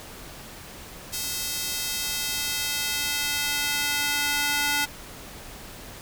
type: tone with high-pass filter sweep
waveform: square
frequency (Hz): 290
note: D4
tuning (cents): -22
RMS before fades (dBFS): -27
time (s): 1.12-4.86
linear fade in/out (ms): 20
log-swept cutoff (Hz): 5200 to 1400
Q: 0.75
effects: pink hiss -42 dBFS RMS until 6.01 s